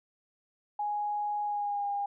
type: tone with pitch glide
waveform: sine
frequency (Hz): 830.6 to 808.8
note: G#5 to G#5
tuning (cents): 0 to -46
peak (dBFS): -29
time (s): 0.79-2.06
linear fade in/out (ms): 5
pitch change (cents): -46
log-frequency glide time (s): 1.44-1.88
effects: none